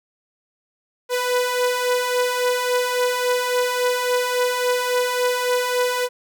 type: beating tone pair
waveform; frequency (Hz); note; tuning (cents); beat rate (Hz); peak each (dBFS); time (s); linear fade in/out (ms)
sawtooth; 493.1 / 496.7; B4 / B4; -3 / +10; 3.6; -21 / -16; 1.09-6.09; 50
effects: none